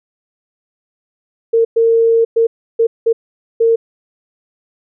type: tone bursts at uneven times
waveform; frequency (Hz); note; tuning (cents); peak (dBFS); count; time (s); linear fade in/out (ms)
sine; 457.3; A#4; -33; -8; 6; 1.53-1.65 / 1.76-2.25 / 2.36-2.47 / 2.79-2.87 / 3.06-3.13 / 3.6-3.76; 10
effects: none